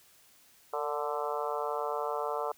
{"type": "harmonic tone with a mistuned harmonic", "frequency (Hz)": 146.83, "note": "D3", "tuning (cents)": 0, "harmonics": [3, 4, 5, 6, 7, 8, 9], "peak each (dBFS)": [-36, -37, -38, -39, -39, -40, -41], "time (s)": [0.73, 2.52], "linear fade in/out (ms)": 5, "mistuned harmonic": 3, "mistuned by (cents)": 40, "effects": ["white hiss -61 dBFS RMS until 2.57 s"]}